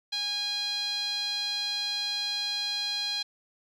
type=tone with band-pass filter; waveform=sawtooth; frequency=820 Hz; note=G#5; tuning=22 cents flat; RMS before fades=-31 dBFS; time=0.12-3.23 s; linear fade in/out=10 ms; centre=3900 Hz; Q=7.5; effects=none